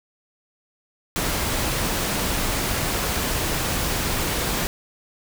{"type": "noise", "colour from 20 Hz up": "pink", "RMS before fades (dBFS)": -24, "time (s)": [1.16, 4.67], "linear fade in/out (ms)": 0, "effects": []}